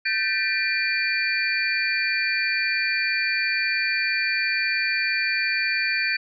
sine tone cluster, 1551 / 1772 / 1956 / 2387 / 4518 Hz, G6 / A6 / B6 / D7 / C#8, -19 / +12 / -17 / +28 / +32 cents, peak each -28 / -28 / -33 / -24 / -29 dBFS, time 0.05-6.17 s, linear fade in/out 10 ms, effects none

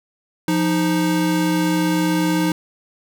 square tone pair together, 174.6 / 311.1 Hz, F3 / D#4, 0 / 0 cents, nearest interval minor seventh, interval 1000 cents, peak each -21 / -19 dBFS, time 0.48-2.52 s, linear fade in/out 2 ms, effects none

